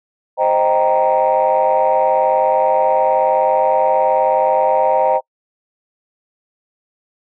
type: chord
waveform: sine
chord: C minor seventh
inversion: none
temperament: equal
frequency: 523.3 / 622.3 / 784 / 932.3 Hz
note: C5 / Eb5 / G5 / Bb5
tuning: 0 / 0 / 0 / 0 cents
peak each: -16 dBFS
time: 0.37-5.21 s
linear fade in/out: 50 ms
effects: noise-tail reverb RT60 0.1 s tail -26 dB re dry + tanh soft clip ceiling -5 dBFS